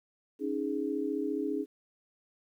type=chord; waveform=sine; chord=C# suspended second; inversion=none; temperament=just; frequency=277.2 / 311.8 / 415.8 Hz; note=C#4 / D#4 / G#4; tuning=0 / +4 / +2 cents; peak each=-34 dBFS; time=0.39-1.66 s; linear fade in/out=50 ms; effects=11-bit